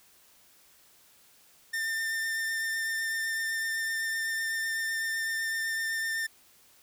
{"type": "tone with vibrato", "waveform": "45% pulse", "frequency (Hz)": 1800, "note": "A6", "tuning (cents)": 39, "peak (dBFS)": -29, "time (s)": [1.73, 6.27], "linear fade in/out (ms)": 10, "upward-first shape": "sine", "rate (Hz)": 7.9, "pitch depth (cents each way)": 11, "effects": ["white hiss -60 dBFS RMS until 6.82 s"]}